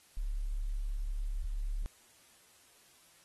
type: tone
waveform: sine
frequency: 35.41 Hz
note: C#1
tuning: 38 cents sharp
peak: -32 dBFS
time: 0.17-1.86 s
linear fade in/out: 0 ms
effects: white hiss -63 dBFS RMS until 3.24 s + AAC 32 kbps